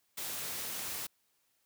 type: noise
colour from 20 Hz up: white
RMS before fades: -39 dBFS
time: 0.17-1.07 s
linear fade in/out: 10 ms
effects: white hiss -75 dBFS RMS until 1.65 s + high-pass 60 Hz 12 dB/octave